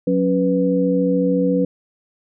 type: tone cluster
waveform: sine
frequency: 182.7 / 276.6 / 493.3 Hz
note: F#3 / C#4 / B4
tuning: -22 / -4 / -2 cents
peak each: -19 dBFS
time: 0.07-1.65 s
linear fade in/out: 5 ms
effects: none